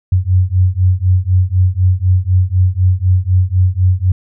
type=beating tone pair; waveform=sine; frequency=90.2 / 94.2 Hz; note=F#2 / F#2; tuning=-44 / +32 cents; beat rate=4 Hz; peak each=-12 dBFS; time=0.12-4.12 s; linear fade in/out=5 ms; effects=none